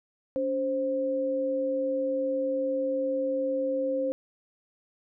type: tone pair together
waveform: sine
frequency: 283.5 / 526 Hz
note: C#4 / C5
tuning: +39 / +9 cents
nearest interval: major seventh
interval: 1070 cents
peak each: -32 / -26 dBFS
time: 0.36-4.12 s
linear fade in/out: 0 ms
effects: none